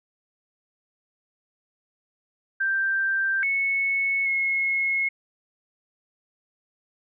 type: tone with pitch steps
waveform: sine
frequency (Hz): 1572 / 2203 / 2171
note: G6 / C#7 / C#7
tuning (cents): +4 / -11 / -37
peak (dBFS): -21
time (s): 2.6-5.09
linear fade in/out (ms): 10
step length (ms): 830
effects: none